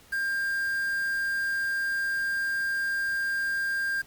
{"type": "tone with quantisation", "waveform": "triangle", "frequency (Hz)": 1597, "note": "G6", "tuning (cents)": 32, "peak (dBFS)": -24, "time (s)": [0.12, 4.02], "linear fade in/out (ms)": 10, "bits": 7, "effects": ["pink hiss -55 dBFS RMS until 4.06 s", "Opus 48 kbps"]}